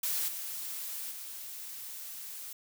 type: noise with level steps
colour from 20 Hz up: blue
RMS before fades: -32 / -39 / -43 dBFS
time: 0.03-2.53 s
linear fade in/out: 5 ms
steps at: 0.28 / 1.11 s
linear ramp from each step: 5 ms
effects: none